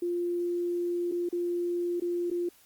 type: tone with dropouts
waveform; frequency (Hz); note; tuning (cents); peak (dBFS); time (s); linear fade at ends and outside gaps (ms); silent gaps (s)
sine; 349.2; F4; 0; -27; 0.02-2.49; 5; 1.115-1.12 / 1.29-1.326 / 2-2.019 / 2.302-2.312
effects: white hiss -60 dBFS RMS until 2.65 s + Opus 32 kbps